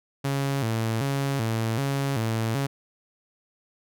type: tone with vibrato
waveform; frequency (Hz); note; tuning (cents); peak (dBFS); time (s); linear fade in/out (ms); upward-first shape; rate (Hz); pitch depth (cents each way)
sawtooth; 124.7; B2; +17; -20; 0.24-2.67; 10; square; 1.3; 180
effects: none